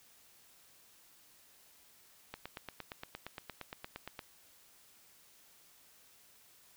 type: click train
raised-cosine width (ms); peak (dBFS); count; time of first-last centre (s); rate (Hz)
0.3; -26; 17; 2.34-4.192; 8.64
effects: white hiss -63 dBFS RMS until 6.76 s